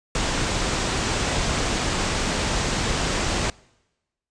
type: low-pass noise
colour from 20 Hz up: pink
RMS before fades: -24 dBFS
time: 0.15-3.5 s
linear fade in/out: 2 ms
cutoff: 8400 Hz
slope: 48 dB/octave
effects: noise-tail reverb RT60 1.0 s tail -25 dB re dry + resampled to 22050 Hz

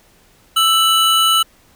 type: tone pair together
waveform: square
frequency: 1321.6 / 2967 Hz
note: E6 / F#7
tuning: +4 / +4 cents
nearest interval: octave + major second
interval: 1400 cents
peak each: -15 / -14 dBFS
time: 0.56-1.43 s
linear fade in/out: 10 ms
effects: pink hiss -52 dBFS RMS until 1.75 s

